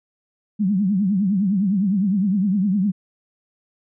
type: tone with vibrato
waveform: sine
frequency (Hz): 196.2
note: G3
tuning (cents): +2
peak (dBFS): -16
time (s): 0.59-2.92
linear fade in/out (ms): 20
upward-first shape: triangle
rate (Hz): 9.8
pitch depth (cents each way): 180
effects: none